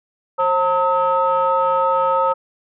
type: tone cluster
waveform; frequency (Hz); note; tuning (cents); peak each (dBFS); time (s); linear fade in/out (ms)
sine; 534 / 906 / 1281; C5 / A#5 / E6; +35 / -50 / -50; -18; 0.38-2.34; 20
effects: tanh soft clip ceiling -7 dBFS

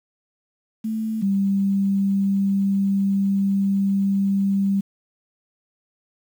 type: tone pair in turn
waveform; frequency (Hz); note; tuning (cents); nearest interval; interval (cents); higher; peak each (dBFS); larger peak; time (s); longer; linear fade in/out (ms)
sine; 220 / 196.84; A3 / G3; 0 / +7; major second; 193; first; -22 / -17; second; 0.84-1.22 / 1.22-4.81; second; 10
effects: 8-bit

